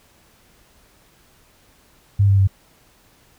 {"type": "tone with pitch steps", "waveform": "sine", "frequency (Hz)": [100, 98.4, 96.82], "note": ["G2", "G2", "G2"], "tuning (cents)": [35, 7, -21], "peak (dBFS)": -11, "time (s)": [2.19, 2.475], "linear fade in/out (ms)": 10, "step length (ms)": 95, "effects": ["pink hiss -55 dBFS RMS until 3.38 s"]}